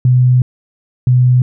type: tone pair in turn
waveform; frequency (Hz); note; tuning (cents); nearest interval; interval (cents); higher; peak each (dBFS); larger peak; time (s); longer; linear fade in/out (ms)
sine; 125.9 / 125.44; B2 / B2; +34 / +27; unison; 7; first; -6; neither; 0.05-0.42 / 1.07-1.42; first; 2
effects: none